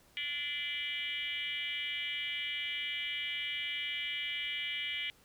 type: tone with frequency modulation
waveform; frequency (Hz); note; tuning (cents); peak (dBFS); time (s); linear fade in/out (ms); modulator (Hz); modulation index
sine; 2637; E7; 0; -34; 0.17-5.1; 0; 299; 2.3
effects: pink hiss -64 dBFS RMS until 5.24 s